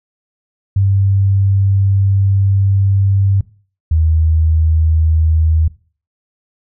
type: tone pair in turn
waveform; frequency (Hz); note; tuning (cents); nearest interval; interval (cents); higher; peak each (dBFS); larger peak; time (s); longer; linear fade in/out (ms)
sine; 98 / 79.68; G2 / D#2; 0 / +42; major third; 358; first; -9; neither; 0.76-3.41 / 3.91-5.68; first; 5
effects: noise-tail reverb RT60 0.4 s tail -19 dB re dry